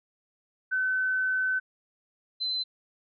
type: tone pair in turn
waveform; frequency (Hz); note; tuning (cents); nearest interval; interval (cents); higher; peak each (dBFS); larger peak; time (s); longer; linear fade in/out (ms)
sine; 1519 / 4055; F#6 / B7; +45 / +45; octave + perfect fourth; 1700; second; -24 / -27; first; 0.71-1.6 / 2.4-2.64; first; 20
effects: none